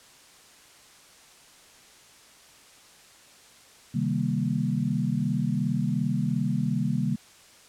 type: chord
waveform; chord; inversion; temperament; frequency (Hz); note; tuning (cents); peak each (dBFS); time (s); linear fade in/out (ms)
sine; C minor seventh; none; equal with one note detuned; 132.95 / 155.56 / 196 / 233.1; C3 / Eb3 / G3 / Bb3; +28 / 0 / 0 / 0; -29; 3.94-7.16; 10
effects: white hiss -53 dBFS RMS until 7.68 s + low-pass 9000 Hz 12 dB/octave